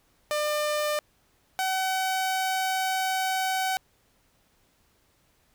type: tone pair in turn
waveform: sawtooth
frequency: 599 / 756.7 Hz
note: D5 / F#5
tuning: +34 / +39 cents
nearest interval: major third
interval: 405 cents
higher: second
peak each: -21 dBFS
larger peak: neither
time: 0.31-0.99 / 1.59-3.77 s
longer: second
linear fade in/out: 0 ms
effects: pink hiss -66 dBFS RMS until 5.54 s